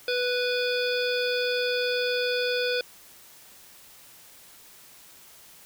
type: harmonic tone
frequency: 493.9 Hz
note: B4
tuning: in tune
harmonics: 1 / 3 / 5 / 7 / 9 / 10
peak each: -26 / -31 / -33 / -34 / -36 / -36 dBFS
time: 0.08-2.81 s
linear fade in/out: 2 ms
effects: white hiss -51 dBFS RMS until 5.65 s